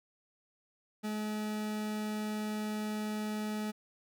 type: tone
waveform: 40% pulse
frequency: 212.9 Hz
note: G#3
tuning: 43 cents sharp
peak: -33 dBFS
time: 1.03-3.72 s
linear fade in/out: 20 ms
effects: none